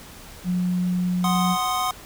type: tone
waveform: sine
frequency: 180 Hz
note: F#3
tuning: 47 cents flat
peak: -20 dBFS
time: 0.44-1.57 s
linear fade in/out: 50 ms
type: chord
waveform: square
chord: C diminished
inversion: second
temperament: equal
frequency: 740 / 1046.5 / 1244.5 Hz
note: Gb5 / C6 / Eb6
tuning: 0 / 0 / 0 cents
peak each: -27 dBFS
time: 1.24-1.91 s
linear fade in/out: 2 ms
effects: pink hiss -43 dBFS RMS until 2.05 s